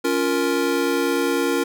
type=chord; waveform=square; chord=Bb minor; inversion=first; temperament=just; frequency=279.7 / 349.6 / 466.2 Hz; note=Db4 / F4 / Bb4; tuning=+16 / +2 / 0 cents; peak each=-24 dBFS; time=0.04-1.64 s; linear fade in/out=10 ms; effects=none